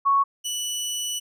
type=tone pair in turn; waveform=sine / 20% pulse; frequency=1108.7 / 2960 Hz; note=C#6 / F#7; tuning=0 / 0 cents; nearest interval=octave + perfect fourth; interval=1700 cents; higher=second; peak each=-16 / -21 dBFS; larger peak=first; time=0.05-0.24 / 0.44-1.2 s; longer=second; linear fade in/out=20 ms; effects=none